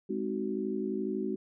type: chord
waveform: sine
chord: Ab dominant seventh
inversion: none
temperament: just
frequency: 207.7 / 259.6 / 311.5 / 373.8 Hz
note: Ab3 / C4 / Eb4 / Gb4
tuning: 0 / -13 / +2 / +18 cents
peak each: -35 / -37 / -38 / -34 dBFS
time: 0.09-1.36 s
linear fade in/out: 10 ms
effects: none